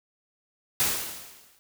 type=noise with exponential decay; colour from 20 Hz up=white; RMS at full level=-22 dBFS; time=0.8-1.59 s; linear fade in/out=0 ms; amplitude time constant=170 ms; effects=none